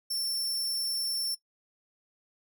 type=tone; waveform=sawtooth; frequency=5410 Hz; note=E8; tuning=44 cents sharp; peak=-27 dBFS; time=0.1-1.35 s; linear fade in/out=10 ms; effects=noise-tail reverb RT60 0.1 s tail -18 dB re dry